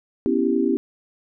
sine chord, C# half-diminished seventh, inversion third, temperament equal with one note detuned, 247.9 / 277.2 / 329.6 / 392 Hz, B3 / C#4 / E4 / G4, +7 / 0 / 0 / 0 cents, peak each -23 dBFS, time 0.26-0.77 s, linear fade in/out 0 ms, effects none

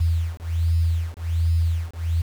sine beating tone pair, 82.41 / 83.71 Hz, E2 / E2, 0 / +27 cents, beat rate 1.3 Hz, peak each -22 dBFS, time 0-2.22 s, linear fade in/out 10 ms, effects 7-bit

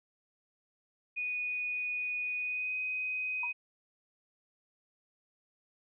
sine tone with pitch glide, 2474 to 2509 Hz, D#7 to D#7, -10 to +14 cents, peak -32 dBFS, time 1.16-3.53 s, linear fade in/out 20 ms, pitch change +24 cents, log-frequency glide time 2.36-2.76 s
sine tone with exponential decay, 962 Hz, B5, 46 cents flat, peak -34 dBFS, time 3.43-3.53 s, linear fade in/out 5 ms, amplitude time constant 21 ms
effects none

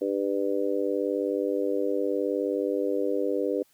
harmonic tone, 99.2 Hz, G2, 21 cents sharp, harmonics 3 / 4 / 5 / 6, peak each -30 / -29 / -28 / -35 dBFS, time 0.01-3.63 s, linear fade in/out 10 ms, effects white hiss -64 dBFS RMS until 3.73 s

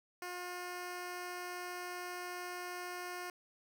10% pulse tone, 357.4 Hz, F4, 40 cents sharp, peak -33 dBFS, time 0.22-3.3 s, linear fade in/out 2 ms, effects none

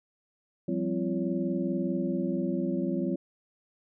sine tone cluster, 175.1 / 195.5 / 260 / 341.7 / 561 Hz, F3 / G3 / C4 / F4 / C#5, +5 / -4 / -11 / -38 / +21 cents, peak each -34 / -32 / -32 / -32 / -38 dBFS, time 0.68-3.16 s, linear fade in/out 5 ms, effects none

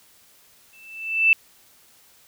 sine tone with exponential growth, 2650 Hz, E7, 9 cents sharp, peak -10 dBFS, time 0.73-1.33 s, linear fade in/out 1 ms, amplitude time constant 130 ms, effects white hiss -55 dBFS RMS until 2.27 s

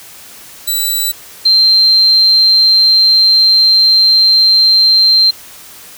10% pulse / sine tone pair in turn, 3959 / 4148 Hz, B7 / C8, +3 / -16 cents, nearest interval minor second, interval 81 cents, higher second, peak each -5 dBFS, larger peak neither, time 0.67-1.12 / 1.45-5.31 s, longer second, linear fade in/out 10 ms, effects white hiss -35 dBFS RMS until 5.97 s

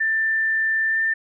sine tone with pitch glide, 1779 to 1791.4 Hz, A6 to A6, +19 to +31 cents, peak -18 dBFS, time 0-1.14 s, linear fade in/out 10 ms, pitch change +12 cents, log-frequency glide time 0.89-0.98 s, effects none

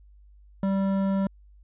sine tone with hard clipping, 194.6 Hz, G3, 12 cents flat, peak -24 dBFS, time 0.63-1.27 s, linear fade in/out 2 ms, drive 12 dB, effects added 50 Hz sine -50 dBFS peak until 1.63 s + resampled to 8000 Hz

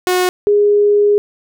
sawtooth / sine tone pair in turn, 364 / 412.1 Hz, F#4 / G#4, -28 / -13 cents, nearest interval major second, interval 215 cents, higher second, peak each -8 dBFS, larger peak neither, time 0.07-0.29 / 0.47-1.18 s, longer second, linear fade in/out 0 ms, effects none

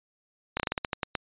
slowing click train, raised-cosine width 0.3 ms, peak -11 dBFS, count 10, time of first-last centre 0.57-1.152 s, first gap 28 ms, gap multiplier 1.2, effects resampled to 8000 Hz

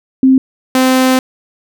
sine / sawtooth tone pair in turn, 262.9 / 258.8 Hz, C4 / C4, +8 / -19 cents, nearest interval unison, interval 27 cents, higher first, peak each -4 dBFS, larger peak neither, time 0.23-0.38 / 0.75-1.19 s, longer second, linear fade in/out 2 ms, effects none

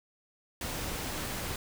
pink noise, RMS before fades -36 dBFS, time 0.61-1.56 s, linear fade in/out 2 ms, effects none

